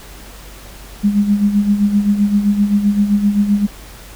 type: tone with tremolo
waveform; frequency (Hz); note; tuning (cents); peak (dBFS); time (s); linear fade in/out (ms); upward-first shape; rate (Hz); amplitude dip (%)
sine; 204.5; G#3; -26; -8; 1.03-3.67; 20; sine; 7.7; 65
effects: added 48 Hz sine -36 dBFS peak until 4.15 s + pink hiss -38 dBFS RMS until 4.15 s